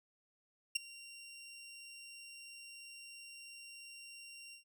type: tone with ADSR envelope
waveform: 20% pulse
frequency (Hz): 2763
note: F7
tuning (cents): -19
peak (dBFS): -24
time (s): 0.75-4.64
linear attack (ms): 10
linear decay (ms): 12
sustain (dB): -22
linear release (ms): 110
effects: none